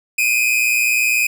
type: tone pair together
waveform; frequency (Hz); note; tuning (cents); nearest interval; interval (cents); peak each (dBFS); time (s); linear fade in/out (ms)
45% pulse; 2418 / 2538; D7 / D#7; +50 / +34; minor second; 84; -17; 0.18-1.27; 5
effects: none